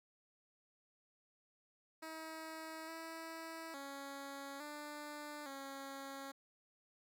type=tone with pitch steps; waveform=10% pulse; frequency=319.5 / 325.9 / 277.5 / 296.4 / 273.6 Hz; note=D#4 / E4 / C#4 / D4 / C#4; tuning=+46 / -20 / +2 / +16 / -23 cents; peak=-38 dBFS; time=2.02-6.32 s; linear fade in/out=10 ms; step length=860 ms; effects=none